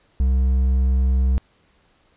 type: tone with hard clipping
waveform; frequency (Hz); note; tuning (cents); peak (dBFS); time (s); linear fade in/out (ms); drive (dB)
triangle; 64.9; C2; -13; -16; 0.2-1.38; 0; 7
effects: pink hiss -60 dBFS RMS until 2.16 s + resampled to 8000 Hz